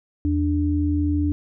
sine tone pair together, 82.41 / 294.3 Hz, E2 / D4, 0 / +4 cents, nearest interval octave + minor seventh, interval 2204 cents, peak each -21 / -21 dBFS, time 0.25-1.32 s, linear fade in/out 0 ms, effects none

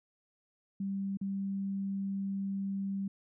sine tone with dropouts, 196 Hz, G3, in tune, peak -32 dBFS, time 0.8-3.08 s, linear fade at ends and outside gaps 5 ms, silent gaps 1.172-1.212 s, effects none

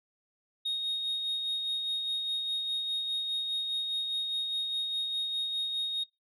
sine tone with tremolo, 3729 Hz, A#7, in tune, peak -26 dBFS, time 0.65-6.04 s, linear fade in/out 10 ms, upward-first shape sine, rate 4.9 Hz, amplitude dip 40%, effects noise-tail reverb RT60 0.2 s tail -25 dB re dry + tanh soft clip ceiling -27 dBFS

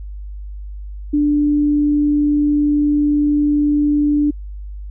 sine tone, 293.7 Hz, D4, in tune, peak -12 dBFS, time 1.13-4.31 s, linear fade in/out 10 ms, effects added 50 Hz sine -27 dBFS peak until 4.9 s

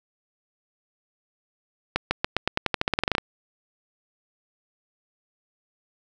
accelerating click train, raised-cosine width 0.3 ms, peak -5 dBFS, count 17, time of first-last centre 1.96-3.182 s, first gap 150 ms, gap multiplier 0.9, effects none

